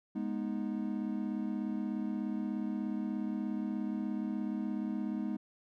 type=chord; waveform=triangle; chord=G# minor; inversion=none; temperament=equal with one note detuned; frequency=207.7 / 244.5 / 311.1 Hz; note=G#3 / B3 / D#4; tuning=0 / -17 / 0 cents; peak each=-34 / -36 / -37 dBFS; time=0.15-5.37 s; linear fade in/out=10 ms; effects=none